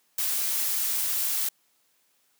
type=noise; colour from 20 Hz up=blue; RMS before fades=-27 dBFS; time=0.18-1.49 s; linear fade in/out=5 ms; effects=white hiss -68 dBFS RMS until 2.39 s + high-pass 150 Hz 12 dB/octave